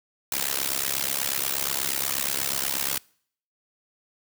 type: noise with amplitude modulation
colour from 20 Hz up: white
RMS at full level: -23 dBFS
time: 0.32-2.98 s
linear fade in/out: 2 ms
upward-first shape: sine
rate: 68.3 Hz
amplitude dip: 100%
effects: noise-tail reverb RT60 0.6 s tail -26 dB re dry + high-pass 80 Hz 12 dB/octave